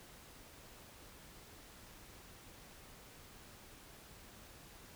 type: silence
effects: pink hiss -57 dBFS RMS until 4.95 s